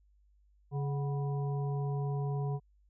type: harmonic tone with a mistuned harmonic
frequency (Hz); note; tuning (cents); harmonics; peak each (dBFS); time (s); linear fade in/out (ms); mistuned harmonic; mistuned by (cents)
140.3; C#3; +21; 1 / 3 / 5 / 7; -31 / -41 / -45 / -48; 0.71-2.6; 50; 5; +83
effects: added 50 Hz sine -63 dBFS peak until 2.89 s